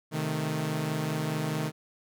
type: chord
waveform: sawtooth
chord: A diminished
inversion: first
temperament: equal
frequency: 130.81 / 155.56 / 220 Hz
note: C3 / Eb3 / A3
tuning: 0 / 0 / 0 cents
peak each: -32 / -26 / -32 dBFS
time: 0.11-1.72 s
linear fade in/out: 50 ms
effects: none